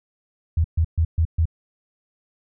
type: tone bursts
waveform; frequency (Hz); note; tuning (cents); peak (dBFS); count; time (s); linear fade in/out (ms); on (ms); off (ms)
sine; 81.6; E2; -17; -15; 5; 0.57-1.455; 5; 73; 130
effects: none